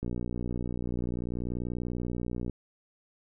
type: click train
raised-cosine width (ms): 3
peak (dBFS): -21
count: 150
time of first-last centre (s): 0.03-2.497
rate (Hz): 60.4
effects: none